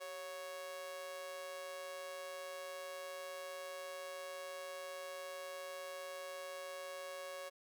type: tone with amplitude modulation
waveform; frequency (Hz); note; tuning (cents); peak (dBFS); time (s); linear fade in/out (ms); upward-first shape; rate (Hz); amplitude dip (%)
sawtooth; 554.4; C#5; 0; -38; 0-7.5; 20; sine; 166; 60
effects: none